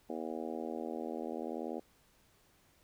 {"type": "harmonic tone", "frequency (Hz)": 80.4, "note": "E2", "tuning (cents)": -43, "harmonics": [3, 4, 5, 6, 7, 8, 9, 10], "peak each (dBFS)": [-43, -43, -44, -45, -46, -50, -48, -51], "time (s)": [0.09, 1.8], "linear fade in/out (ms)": 10, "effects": ["pink hiss -68 dBFS RMS until 2.83 s"]}